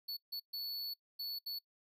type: tone bursts at uneven times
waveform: square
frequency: 4435 Hz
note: C#8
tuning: in tune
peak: -39 dBFS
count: 5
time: 0.08-0.17 / 0.32-0.4 / 0.53-0.94 / 1.19-1.39 / 1.46-1.59 s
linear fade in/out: 10 ms
effects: noise-tail reverb RT60 0.1 s tail -23 dB re dry